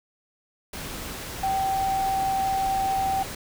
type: tone in noise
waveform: sine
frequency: 774 Hz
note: G5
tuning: 22 cents flat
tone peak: -22 dBFS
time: 1.43-3.23 s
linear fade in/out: 5 ms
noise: pink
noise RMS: -35 dBFS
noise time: 0.73-3.35 s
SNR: +10 dB
effects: none